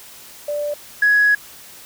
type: tone pair in turn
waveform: sine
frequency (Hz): 587.3 / 1672.7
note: D5 / G#6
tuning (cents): 0 / +12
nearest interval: octave + tritone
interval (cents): 1812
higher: second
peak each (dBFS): -20 / -10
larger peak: second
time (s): 0.48-0.74 / 1.02-1.35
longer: second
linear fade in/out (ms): 5
effects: tanh soft clip ceiling -7 dBFS + white hiss -41 dBFS RMS until 1.85 s